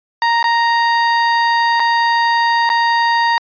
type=tone with dropouts; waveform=30% pulse; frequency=932.3 Hz; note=A#5; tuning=in tune; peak=-9 dBFS; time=0.22-3.38 s; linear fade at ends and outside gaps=1 ms; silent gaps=0.428-0.441 / 1.797-1.801 / 2.692-2.7 s; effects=resampled to 11025 Hz